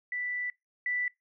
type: tone pair in turn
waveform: sine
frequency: 1975.5 / 1975.5 Hz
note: B6 / B6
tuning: 0 / 0 cents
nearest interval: unison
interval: 0 cents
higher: neither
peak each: -31 / -28 dBFS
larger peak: second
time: 0.12-0.5 / 0.86-1.08 s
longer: first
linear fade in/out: 2 ms
effects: noise-tail reverb RT60 0.2 s tail -24 dB re dry